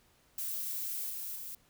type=noise with level steps; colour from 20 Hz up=violet; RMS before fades=-37 / -40 / -43 dBFS; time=0.38-1.55 s; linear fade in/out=2 ms; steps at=1.09 / 1.35 s; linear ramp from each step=10 ms; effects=pink hiss -67 dBFS RMS until 1.69 s